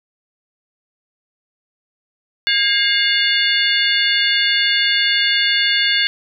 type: tone cluster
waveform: sine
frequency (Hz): 1616 / 2117 / 2853 / 3514 / 4402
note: G#6 / C7 / F7 / A7 / C#8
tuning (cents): -48 / +20 / +36 / -3 / -13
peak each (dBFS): -20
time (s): 2.47-6.07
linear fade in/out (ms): 0
effects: none